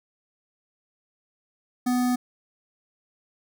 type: tone with notch filter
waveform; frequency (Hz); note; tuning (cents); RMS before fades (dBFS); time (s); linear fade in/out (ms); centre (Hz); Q
square; 248.3; B3; +9; -23; 1.86-2.16; 10; 2800; 0.95
effects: none